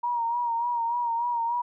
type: tone with vibrato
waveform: sine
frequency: 944 Hz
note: A#5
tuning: 22 cents sharp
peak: -24 dBFS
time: 0.03-1.62 s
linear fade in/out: 10 ms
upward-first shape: sine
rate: 3.4 Hz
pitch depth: 46 cents each way
effects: none